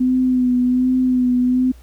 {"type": "tone with vibrato", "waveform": "sine", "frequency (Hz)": 252.3, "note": "B3", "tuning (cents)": 37, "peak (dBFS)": -13, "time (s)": [0, 1.72], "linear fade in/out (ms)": 10, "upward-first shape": "sine", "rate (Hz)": 1.3, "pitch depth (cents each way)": 29, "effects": ["added 60 Hz sine -39 dBFS peak until 1.82 s", "pink hiss -53 dBFS RMS until 1.82 s"]}